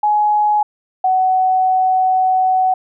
sine tone pair in turn, 840 / 748.4 Hz, G#5 / F#5, +19 / +20 cents, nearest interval major second, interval 199 cents, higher first, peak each -11 dBFS, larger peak neither, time 0.03-0.63 / 1.04-2.74 s, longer second, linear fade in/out 5 ms, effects none

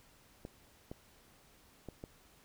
clicks, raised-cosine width 2 ms, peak -30 dBFS, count 4, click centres 0.451 / 0.915 / 1.887 / 2.039 s, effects pink hiss -64 dBFS RMS until 2.44 s

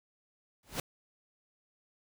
pink noise with exponential growth, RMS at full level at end -31 dBFS, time 0.63-0.8 s, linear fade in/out 2 ms, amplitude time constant 35 ms, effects none

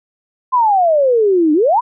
sine exponential two-way sweep, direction down then up, 1045 to 293.7 to 1045 Hz, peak -9 dBFS, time 0.52-1.81 s, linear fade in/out 20 ms, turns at 1.53 s, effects none

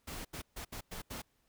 pink noise bursts at uneven times, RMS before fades -43 dBFS, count 6, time 0.07-0.25 / 0.33-0.42 / 0.56-0.65 / 0.72-0.81 / 0.91-1.02 / 1.1-1.22 s, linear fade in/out 10 ms, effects pink hiss -75 dBFS RMS until 1.48 s

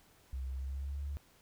sine tone with pitch glide, 65.41 to 71.33 Hz, C2 to D2, 0 to -50 cents, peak -36 dBFS, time 0.33-1.17 s, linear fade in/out 0 ms, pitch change +150 cents, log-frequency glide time 0.5-1.03 s, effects pink hiss -65 dBFS RMS until 1.41 s

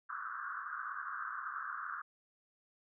pink band-pass noise, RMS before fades -42 dBFS, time 0.09-2.02 s, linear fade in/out 10 ms, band 1100 to 1600 Hz, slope 96 dB/octave, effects none

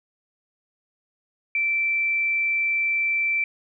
sine tone, 2336 Hz, D7, 10 cents flat, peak -20 dBFS, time 1.55-3.44 s, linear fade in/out 2 ms, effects none

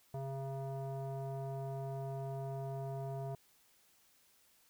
square tone with low-pass filter, 135.6 Hz, C#3, 38 cents flat, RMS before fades -41 dBFS, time 0.14-3.35 s, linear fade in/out 2 ms, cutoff 750 Hz, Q 3.2, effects white hiss -69 dBFS RMS until 4.69 s

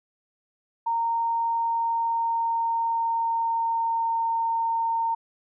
sine tone with pitch glide, 923 to 915 Hz, A#5 to A#5, -17 to -32 cents, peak -22 dBFS, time 0.86-5.15 s, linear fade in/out 10 ms, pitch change -15 cents, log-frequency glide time 1.47-4.21 s, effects none

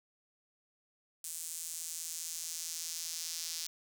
sawtooth tone with high-pass filter sweep, 164.81 Hz, E3, in tune, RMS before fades -41 dBFS, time 1.24-3.67 s, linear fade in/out 2 ms, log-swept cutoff 8100 to 5200 Hz, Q 1.9, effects none

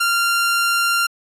sawtooth tone, 1387 Hz, F6, 12 cents flat, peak -12 dBFS, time 0-1.07 s, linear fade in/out 10 ms, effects resampled to 32000 Hz

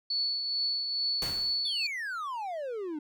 sine tone with tremolo, 4435 Hz, C#8, in tune, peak -26 dBFS, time 0.1-1.87 s, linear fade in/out 5 ms, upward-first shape triangle, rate 2.3 Hz, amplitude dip 45%
pink noise with exponential decay, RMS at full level -34 dBFS, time 1.22-1.73 s, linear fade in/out 1 ms, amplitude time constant 110 ms
triangle exponential sweep, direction down, 3617 to 289.1 Hz, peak -31 dBFS, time 1.65-2.99 s, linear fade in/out 5 ms
effects none

